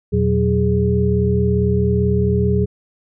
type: tone cluster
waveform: sine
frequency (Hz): 83.1 / 121.1 / 185.8 / 413.6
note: E2 / B2 / F#3 / G#4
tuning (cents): +15 / -34 / +7 / -7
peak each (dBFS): -19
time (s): 0.12-2.66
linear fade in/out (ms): 20
effects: none